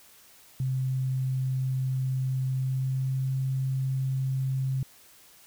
sine tone with pitch glide, 130.81 to 132.56 Hz, C3 to C3, 0 to +23 cents, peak -25 dBFS, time 0.6-4.83 s, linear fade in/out 2 ms, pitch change +23 cents, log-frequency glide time 2.42-3.37 s, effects white hiss -55 dBFS RMS until 5.46 s

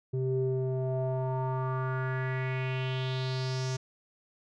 square tone with low-pass filter sweep, 130 Hz, C3, 11 cents flat, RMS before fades -31 dBFS, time 0.13-3.77 s, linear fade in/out 10 ms, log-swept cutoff 320 to 6200 Hz, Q 3.9, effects none

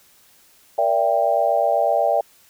sine tone cluster, 468.6 / 582 / 670 / 792 Hz, A#4 / D5 / E5 / G5, +9 / -16 / +28 / +18 cents, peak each -27 / -20 / -20 / -21 dBFS, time 0.78-2.21 s, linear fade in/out 5 ms, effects white hiss -54 dBFS RMS until 2.49 s

